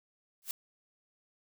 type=noise with exponential growth; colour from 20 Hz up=blue; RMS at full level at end=-31 dBFS; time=0.42-0.51 s; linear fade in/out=1 ms; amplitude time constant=18 ms; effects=none

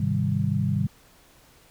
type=chord; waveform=sine; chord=Ab major seventh; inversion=none; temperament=equal; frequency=103.83 / 130.81 / 155.56 / 196 Hz; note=Ab2 / C3 / Eb3 / G3; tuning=0 / 0 / 0 / 0 cents; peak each=-27 dBFS; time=0-0.87 s; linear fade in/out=5 ms; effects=pink hiss -56 dBFS RMS until 1.7 s

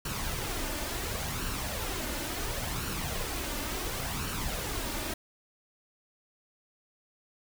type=noise with flanger; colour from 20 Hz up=pink; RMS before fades=-34 dBFS; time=0.05-5.14 s; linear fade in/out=5 ms; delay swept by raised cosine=0.7 to 3.4 ms; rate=0.71 Hz; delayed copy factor=+0.5; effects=none

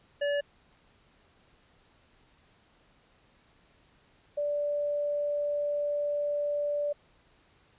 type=tone pair in turn; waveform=square / sine; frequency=575 / 584 Hz; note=D5 / D5; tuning=-37 / -10 cents; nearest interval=unison; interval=27 cents; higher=second; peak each=-27 dBFS; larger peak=neither; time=0.21-0.41 / 4.37-6.93 s; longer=second; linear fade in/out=10 ms; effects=pink hiss -64 dBFS RMS until 7.78 s + resampled to 8000 Hz

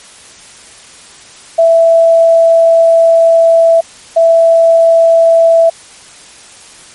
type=tone bursts at uneven times; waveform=sine; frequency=662 Hz; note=E5; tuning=7 cents sharp; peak=-3 dBFS; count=2; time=1.58-3.81 / 4.16-5.7 s; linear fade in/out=10 ms; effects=white hiss -36 dBFS RMS until 6.94 s + MP3 48 kbps

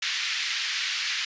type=band-pass noise; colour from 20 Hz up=pink; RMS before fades=-29 dBFS; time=0.02-1.25 s; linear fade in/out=5 ms; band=1800 to 5500 Hz; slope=24 dB/octave; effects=resampled to 16000 Hz

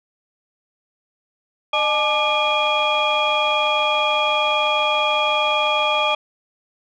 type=tone cluster; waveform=sine; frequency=608 / 857 / 1188 / 2429 / 3308 Hz; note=D#5 / A5 / D6 / D#7 / G#7; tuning=-40 / -46 / +20 / -42 / -8 cents; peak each=-22 dBFS; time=1.73-6.15 s; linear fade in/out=5 ms; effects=tanh soft clip ceiling -9 dBFS

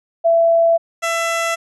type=tone pair in turn; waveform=sine / 15% pulse; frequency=668 / 668 Hz; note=E5 / E5; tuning=+23 / +23 cents; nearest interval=unison; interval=0 cents; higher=neither; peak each=-10 / -11 dBFS; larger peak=first; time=0.24-0.78 / 1.02-1.56 s; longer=neither; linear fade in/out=20 ms; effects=resampled to 24000 Hz

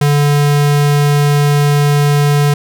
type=tone; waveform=square; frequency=145.2 Hz; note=D3; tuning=19 cents flat; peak=-9 dBFS; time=0.01-2.54 s; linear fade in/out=5 ms; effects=none

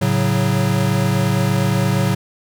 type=chord; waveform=square; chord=F# minor; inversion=first; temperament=equal; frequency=110 / 138.59 / 185 Hz; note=A2 / C#3 / F#3; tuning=0 / 0 / 0 cents; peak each=-20 dBFS; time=0.01-2.15 s; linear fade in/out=10 ms; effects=none

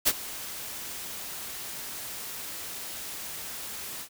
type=noise with ADSR envelope; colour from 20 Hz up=white; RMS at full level=-20 dBFS; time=0.05-4.09 s; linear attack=26 ms; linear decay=45 ms; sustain=-18 dB; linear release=79 ms; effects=none

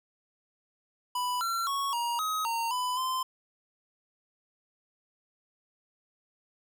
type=tone with pitch steps; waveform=square; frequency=990 / 1361 / 1108 / 946 / 1266 / 921 / 999 / 1034 Hz; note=B5 / F6 / C#6 / A#5 / D#6 / A#5 / B5 / C6; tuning=+4 / -45 / -1 / +25 / +30 / -21 / +20 / -21 cents; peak=-29 dBFS; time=1.15-3.23 s; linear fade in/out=5 ms; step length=260 ms; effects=none

